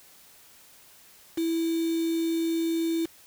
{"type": "tone with quantisation", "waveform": "sine", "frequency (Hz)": 329.6, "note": "E4", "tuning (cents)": 0, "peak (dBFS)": -24, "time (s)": [1.37, 3.06], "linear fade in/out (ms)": 10, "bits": 6, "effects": ["white hiss -54 dBFS RMS until 3.26 s"]}